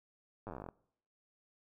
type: slowing click train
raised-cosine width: 1 ms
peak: -30 dBFS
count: 15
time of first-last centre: 0.47-0.688 s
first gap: 9 ms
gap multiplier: 1.08
effects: noise-tail reverb RT60 0.7 s tail -23 dB re dry